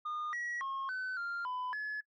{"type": "tone with pitch steps", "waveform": "sine", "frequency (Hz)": [1220, 1918, 1081, 1514, 1394, 1002, 1708], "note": ["D#6", "A#6", "C#6", "F#6", "F6", "B5", "G#6"], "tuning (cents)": [-34, 49, -44, 39, -4, 25, 48], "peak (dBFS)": -33, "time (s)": [0.05, 2.01], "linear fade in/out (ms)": 10, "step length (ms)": 280, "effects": ["noise-tail reverb RT60 0.1 s tail -24 dB re dry", "tanh soft clip ceiling -34 dBFS"]}